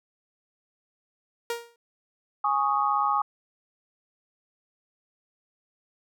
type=tone with exponential decay; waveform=sawtooth; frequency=469.6 Hz; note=A#4; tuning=13 cents sharp; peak=-21 dBFS; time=1.5-1.76 s; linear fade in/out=2 ms; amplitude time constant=56 ms
type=chord; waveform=sine; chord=Ab suspended fourth; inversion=none; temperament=equal; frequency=830.6 / 1108.7 / 1244.5 Hz; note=Ab5 / Db6 / Eb6; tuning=0 / 0 / 0 cents; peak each=-26 dBFS; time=2.44-3.22 s; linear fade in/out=5 ms
effects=none